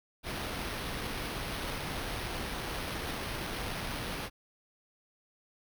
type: noise with sample-and-hold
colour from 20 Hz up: pink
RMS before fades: -37 dBFS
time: 0.23-4.3 s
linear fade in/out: 50 ms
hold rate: 7350 Hz
effects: none